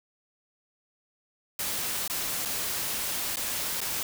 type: noise with dropouts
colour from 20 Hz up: white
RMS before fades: -31 dBFS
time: 1.59-4.03 s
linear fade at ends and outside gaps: 2 ms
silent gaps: 2.078-2.098 / 2.452-2.456 / 3.359-3.369 / 3.805-3.814 s
effects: none